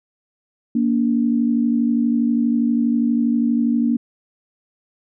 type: tone pair together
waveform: sine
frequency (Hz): 234.7 / 287.1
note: A#3 / D4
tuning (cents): +12 / -39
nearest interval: minor third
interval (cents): 349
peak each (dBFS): -16 / -21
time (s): 0.75-3.97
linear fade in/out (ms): 5
effects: none